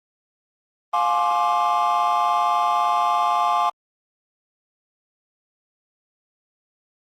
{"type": "chord", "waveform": "triangle", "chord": "D half-diminished seventh", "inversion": "first", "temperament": "just", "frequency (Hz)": [704.8, 845.8, 1057.2, 1174.7], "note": ["F5", "Ab5", "C6", "D6"], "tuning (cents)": [16, 31, 18, 0], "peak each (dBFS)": -20, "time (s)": [0.93, 3.7], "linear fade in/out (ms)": 10, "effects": ["tanh soft clip ceiling -11 dBFS", "Opus 24 kbps"]}